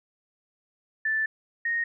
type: tone pair in turn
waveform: sine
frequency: 1760 / 1860.4 Hz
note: A6 / A#6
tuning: 0 / -4 cents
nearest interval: minor second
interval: 96 cents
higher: second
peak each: -23 / -24 dBFS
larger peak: first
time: 1.05-1.26 / 1.65-1.84 s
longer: first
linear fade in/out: 5 ms
effects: none

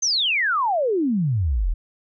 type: exponential sweep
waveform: sine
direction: down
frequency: 6430 to 35.14 Hz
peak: -18 dBFS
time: 0.02-1.74 s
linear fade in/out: 10 ms
effects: none

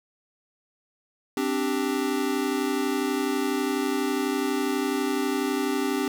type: chord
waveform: square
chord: C suspended second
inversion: none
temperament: equal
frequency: 261.6 / 293.7 / 392 Hz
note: C4 / D4 / G4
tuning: 0 / 0 / 0 cents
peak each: -29 dBFS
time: 1.37-6.08 s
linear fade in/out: 2 ms
effects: none

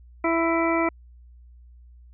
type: harmonic tone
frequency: 331.5 Hz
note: E4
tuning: 10 cents sharp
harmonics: 1 / 2 / 3 / 4 / 6 / 7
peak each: -23 / -26 / -28 / -29 / -31 / -31 dBFS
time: 0.24-0.89 s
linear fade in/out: 5 ms
effects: added 60 Hz sine -46 dBFS peak until 2.13 s

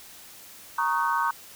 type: chord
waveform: sine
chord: D# minor seventh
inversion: second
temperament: equal with one note detuned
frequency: 932.3 / 1108.7 / 1244.5 / 1517.2 Hz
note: A#5 / C#6 / D#6 / F#6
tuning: 0 / 0 / 0 / +43 cents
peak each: -26 / -27 / -30 / -30 dBFS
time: 0.78-1.31 s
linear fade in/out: 5 ms
effects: white hiss -47 dBFS RMS until 1.55 s

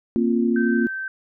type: chord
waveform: sine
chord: Bb suspended second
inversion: none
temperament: equal with one note detuned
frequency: 233.1 / 266.4 / 349.2 Hz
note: Bb3 / C4 / F4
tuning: 0 / +31 / 0 cents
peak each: -19 / -24 / -23 dBFS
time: 0.16-0.87 s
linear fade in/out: 0 ms
type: tone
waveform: sine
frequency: 1551 Hz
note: G6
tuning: 19 cents flat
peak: -26 dBFS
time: 0.56-1.08 s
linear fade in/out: 2 ms
effects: none

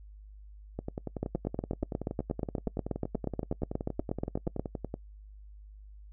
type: two click trains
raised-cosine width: 2 ms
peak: -17 / -21 dBFS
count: 29 / 45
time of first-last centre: 1.23-4.595 / 0.79-4.941 s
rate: 8.32 / 10.6 Hz
effects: noise-tail reverb RT60 0.1 s tail -24 dB re dry + added 51 Hz sine -47 dBFS peak until 6.12 s

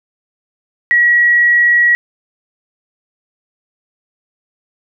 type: tone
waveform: sine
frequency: 1917 Hz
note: A#6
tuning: 48 cents sharp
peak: -7 dBFS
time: 0.91-1.95 s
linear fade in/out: 0 ms
effects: none

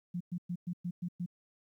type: tone bursts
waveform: sine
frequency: 175.9 Hz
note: F3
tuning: 13 cents sharp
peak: -33 dBFS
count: 7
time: 0.14-1.262 s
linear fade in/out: 10 ms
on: 66 ms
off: 110 ms
effects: 12-bit

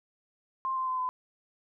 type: tone with pitch steps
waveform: sine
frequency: 1054 / 1040.7 / 1027.5 / 1014.6 Hz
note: C6 / C6 / C6 / B5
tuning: +12 / -10 / -32 / +46 cents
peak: -28 dBFS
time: 0.65-1.09 s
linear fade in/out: 0 ms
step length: 110 ms
effects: none

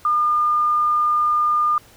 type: tone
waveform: sine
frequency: 1210 Hz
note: D#6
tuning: 49 cents flat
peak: -15 dBFS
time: 0.05-1.78 s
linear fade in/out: 2 ms
effects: pink hiss -49 dBFS RMS until 1.96 s

